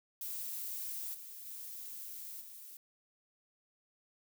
violet noise with level steps, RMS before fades -41 / -49 / -46 / -51 dBFS, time 0.21-2.77 s, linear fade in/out 2 ms, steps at 1.13 / 1.45 / 2.4 s, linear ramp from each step 20 ms, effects none

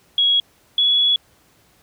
sine tone pair in turn, 3322 / 3382 Hz, G#7 / G#7, 0 / +31 cents, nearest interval unison, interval 31 cents, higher second, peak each -13 dBFS, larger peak neither, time 0.18-0.4 / 0.78-1.16 s, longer second, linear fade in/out 2 ms, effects pink hiss -56 dBFS RMS until 1.82 s + high-pass 60 Hz 12 dB/octave

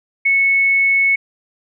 sine tone, 2204 Hz, C#7, 11 cents flat, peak -11 dBFS, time 0.25-1.16 s, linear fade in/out 10 ms, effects none

